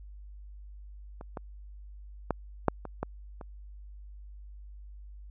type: clicks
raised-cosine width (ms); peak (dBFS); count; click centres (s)
1; -29 / -22 / -13 / -8 / -24 / -17 / -28; 7; 1.211 / 1.372 / 2.307 / 2.683 / 2.853 / 3.03 / 3.412
effects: added 50 Hz sine -44 dBFS peak until 5.3 s